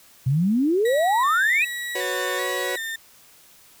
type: exponential sweep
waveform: sine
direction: up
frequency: 123.47 to 2637 Hz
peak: -17 dBFS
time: 0.26-1.65 s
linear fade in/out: 10 ms
type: tone with vibrato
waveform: 35% pulse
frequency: 1866 Hz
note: A#6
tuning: 1 cent sharp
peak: -26 dBFS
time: 0.85-2.96 s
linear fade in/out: 5 ms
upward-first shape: square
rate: 1.3 Hz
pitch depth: 56 cents each way
type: chord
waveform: sawtooth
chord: F# suspended fourth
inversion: none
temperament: equal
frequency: 370 / 493.9 / 554.4 Hz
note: F#4 / B4 / C#5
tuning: 0 / 0 / 0 cents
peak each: -26 dBFS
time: 1.95-2.76 s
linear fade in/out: 5 ms
effects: white hiss -52 dBFS RMS until 3.8 s